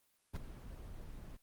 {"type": "noise with ADSR envelope", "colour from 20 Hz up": "brown", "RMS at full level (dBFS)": -34, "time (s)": [0.33, 1.37], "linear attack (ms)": 33, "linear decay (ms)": 8, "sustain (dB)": -14, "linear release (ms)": 9, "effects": ["white hiss -75 dBFS RMS until 1.42 s", "Opus 24 kbps"]}